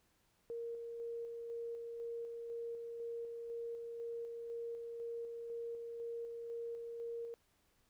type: tone with tremolo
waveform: sine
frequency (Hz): 466.2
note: A#4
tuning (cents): 0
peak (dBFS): -40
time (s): 0.5-7.34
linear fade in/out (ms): 0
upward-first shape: square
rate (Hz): 2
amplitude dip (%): 30
effects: pink hiss -75 dBFS RMS until 7.89 s